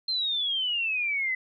sine exponential sweep, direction down, 4186 to 2006 Hz, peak -25 dBFS, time 0.08-1.35 s, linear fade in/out 5 ms, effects none

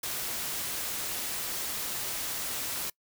white noise, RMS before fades -34 dBFS, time 0.03-2.9 s, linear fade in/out 5 ms, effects noise-tail reverb RT60 0.1 s tail -24 dB re dry

